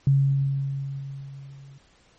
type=tone with level ramp; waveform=sine; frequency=137.7 Hz; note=C#3; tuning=11 cents flat; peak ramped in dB=-14 to -44 dBFS; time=0.07-1.78 s; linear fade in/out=2 ms; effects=pink hiss -59 dBFS RMS until 2.18 s + MP3 32 kbps